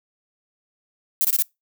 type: noise bursts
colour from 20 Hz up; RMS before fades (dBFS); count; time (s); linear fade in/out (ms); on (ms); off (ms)
violet; -19; 4; 1.21-1.423; 0; 36; 23
effects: noise-tail reverb RT60 0.2 s tail -25 dB re dry